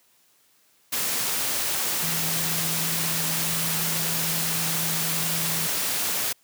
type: tone in noise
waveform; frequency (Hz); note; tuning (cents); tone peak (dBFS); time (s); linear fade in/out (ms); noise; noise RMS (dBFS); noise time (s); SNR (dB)
sine; 163.9; E3; -10; -32; 2.02-5.67; 10; white; -26; 0.92-6.33; -9
effects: white hiss -62 dBFS RMS until 6.43 s + high-pass 100 Hz 12 dB/octave